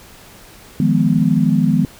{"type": "chord", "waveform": "sine", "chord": "F half-diminished seventh", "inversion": "third", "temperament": "equal", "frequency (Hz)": [155.56, 174.61, 207.7, 246.9], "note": ["Eb3", "F3", "Ab3", "Cb4"], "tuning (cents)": [0, 0, 0, 0], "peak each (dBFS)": -17, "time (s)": [0.8, 1.85], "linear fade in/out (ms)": 2, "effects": ["pink hiss -42 dBFS RMS until 1.99 s"]}